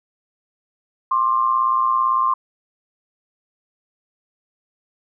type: tone pair together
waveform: sine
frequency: 1056.9 / 1174.7 Hz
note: C6 / D6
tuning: +17 / 0 cents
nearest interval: major second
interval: 183 cents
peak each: -16 / -22 dBFS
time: 1.11-2.34 s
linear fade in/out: 5 ms
effects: none